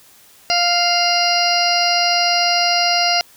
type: harmonic tone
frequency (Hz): 698.5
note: F5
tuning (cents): 0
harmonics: 1 / 2 / 3 / 4 / 6 / 7 / 8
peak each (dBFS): -18 / -25 / -24 / -22 / -23 / -19 / -24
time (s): 0.5-3.21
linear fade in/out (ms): 0
effects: white hiss -48 dBFS RMS until 3.36 s